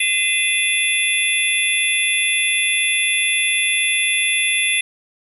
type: tone cluster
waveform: sine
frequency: 2047 / 2469 / 2667 / 3456 / 11020 Hz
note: C7 / D#7 / E7 / A7 / F9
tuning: -38 / -14 / +20 / -32 / -24 cents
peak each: -22 dBFS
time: 0-4.81 s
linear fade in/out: 5 ms
effects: 8-bit